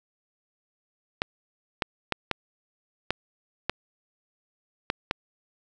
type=clicks; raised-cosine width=0.3 ms; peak=-8 dBFS; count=8; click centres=1.219 / 1.822 / 2.123 / 2.313 / 3.106 / 3.696 / 4.901 / 5.111 s; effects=none